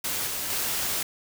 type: noise with level steps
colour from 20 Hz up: white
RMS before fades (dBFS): -29 / -31 / -28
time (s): 0.04-1.03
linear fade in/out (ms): 5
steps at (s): 0.27 / 0.5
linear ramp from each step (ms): 2
effects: none